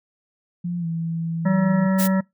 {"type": "tone with pitch glide", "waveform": "sine", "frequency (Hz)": [174.61, 165.19], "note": ["F3", "E3"], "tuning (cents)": [0, 4], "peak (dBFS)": -23, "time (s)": [0.64, 1.87], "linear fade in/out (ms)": 10, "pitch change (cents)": -96, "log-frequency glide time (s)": [0.79, 0.86]}
{"type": "harmonic tone", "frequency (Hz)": 190.4, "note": "F#3", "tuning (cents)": 50, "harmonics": [1, 3, 5, 7, 9, 10], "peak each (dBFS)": [-17, -27, -31, -34, -36, -37], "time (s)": [1.45, 2.21], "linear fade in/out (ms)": 10}
{"type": "noise", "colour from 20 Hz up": "blue", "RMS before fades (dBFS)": -26, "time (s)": [1.98, 2.08], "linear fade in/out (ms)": 20}
{"effects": ["noise-tail reverb RT60 0.2 s tail -25 dB re dry"]}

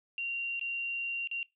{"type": "tone with dropouts", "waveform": "sine", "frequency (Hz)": 2763, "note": "F7", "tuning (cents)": -19, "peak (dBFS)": -32, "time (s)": [0.18, 1.43], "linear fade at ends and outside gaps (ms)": 1, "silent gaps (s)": [[0.596, 0.612], [1.274, 1.313]], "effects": ["noise-tail reverb RT60 0.2 s tail -21 dB re dry"]}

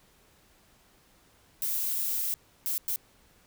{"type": "noise bursts at uneven times", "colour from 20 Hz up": "violet", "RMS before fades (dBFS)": -30, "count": 3, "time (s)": [[1.62, 2.34], [2.66, 2.78], [2.88, 2.96]], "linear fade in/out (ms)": 0, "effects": ["pink hiss -62 dBFS RMS until 3.46 s"]}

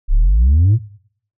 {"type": "exponential sweep", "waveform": "sine", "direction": "up", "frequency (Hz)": [30.87, 120], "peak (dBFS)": -6, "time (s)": [0.08, 0.79], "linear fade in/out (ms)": 50, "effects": ["noise-tail reverb RT60 0.6 s tail -20 dB re dry", "tanh soft clip ceiling -7 dBFS"]}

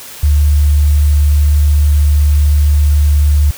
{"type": "tone with sample-and-hold", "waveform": "sine", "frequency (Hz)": 73.42, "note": "D2", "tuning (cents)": 0, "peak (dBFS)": -6, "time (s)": [0.23, 3.51], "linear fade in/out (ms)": 5, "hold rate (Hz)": 8820, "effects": ["white hiss -31 dBFS RMS until 3.57 s"]}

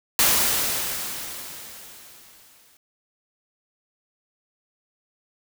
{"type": "noise with exponential decay", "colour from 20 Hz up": "white", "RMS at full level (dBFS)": -17, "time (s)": [0.19, 2.77], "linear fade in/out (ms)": 1, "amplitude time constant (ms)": 560, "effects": []}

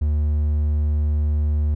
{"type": "tone", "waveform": "triangle", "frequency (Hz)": 75, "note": "D2", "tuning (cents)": 37, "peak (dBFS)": -15, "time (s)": [0.01, 1.75], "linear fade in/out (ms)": 10, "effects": []}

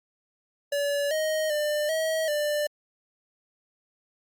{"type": "tone with pitch steps", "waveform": "square", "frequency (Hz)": [572, 625, 597, 639, 593], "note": ["D5", "D#5", "D5", "D#5", "D5"], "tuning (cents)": [-46, 8, 28, 46, 17], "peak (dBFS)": -25, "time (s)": [0.72, 2.67], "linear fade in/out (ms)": 5, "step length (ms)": 390, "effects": ["Opus 48 kbps"]}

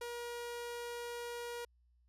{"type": "tone", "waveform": "sawtooth", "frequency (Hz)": 477, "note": "A#4", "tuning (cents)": 40, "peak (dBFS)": -37, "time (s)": [0.01, 1.65], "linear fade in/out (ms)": 5, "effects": ["added 60 Hz sine -67 dBFS peak until 2.08 s", "resampled to 32000 Hz"]}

